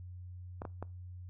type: clicks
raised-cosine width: 1 ms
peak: -26 dBFS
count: 3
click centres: 0.619 / 0.652 / 0.826 s
effects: noise-tail reverb RT60 0.3 s tail -23 dB re dry + added 90 Hz sine -44 dBFS peak until 1.29 s